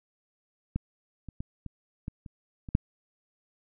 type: clicks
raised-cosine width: 5 ms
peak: -16 / -28 / -22 / -26 / -22 / -30 / -27 / -9 dBFS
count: 8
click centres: 0.76 / 1.287 / 1.405 / 1.663 / 2.081 / 2.262 / 2.688 / 2.751 s
effects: none

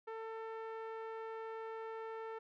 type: tone with low-pass filter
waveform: sawtooth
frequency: 446.9 Hz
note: A4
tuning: 27 cents sharp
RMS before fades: -45 dBFS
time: 0.07-2.39 s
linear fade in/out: 10 ms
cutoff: 1500 Hz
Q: 1.1
effects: none

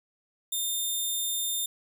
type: tone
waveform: 10% pulse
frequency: 3620 Hz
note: A7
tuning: 48 cents sharp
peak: -20 dBFS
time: 0.52-1.66 s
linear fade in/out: 5 ms
effects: none

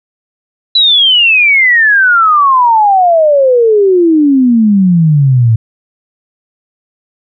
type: exponential sweep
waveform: sine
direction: down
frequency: 4000 to 109.3 Hz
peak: -4 dBFS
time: 0.75-5.56 s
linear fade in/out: 5 ms
effects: none

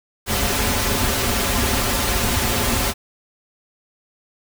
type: noise with comb filter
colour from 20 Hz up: pink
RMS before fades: -20 dBFS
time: 0.26-2.94 s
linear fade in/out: 50 ms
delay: 6.3 ms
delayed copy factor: -0.8
effects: none

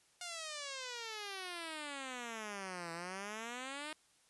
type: exponential two-way sweep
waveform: 5% pulse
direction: down then up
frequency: 718 to 164.81 to 312.7 Hz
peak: -31 dBFS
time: 0.21-3.93 s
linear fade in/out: 2 ms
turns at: 2.92 s
effects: white hiss -70 dBFS RMS until 4.29 s + resampled to 24000 Hz

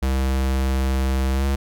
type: tone with pitch glide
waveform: square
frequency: 66.1 to 68.39 Hz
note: C2 to C#2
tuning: +18 to -23 cents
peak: -19 dBFS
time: 0.02-1.56 s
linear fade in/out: 10 ms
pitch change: +59 cents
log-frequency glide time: 1.34-1.45 s
effects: none

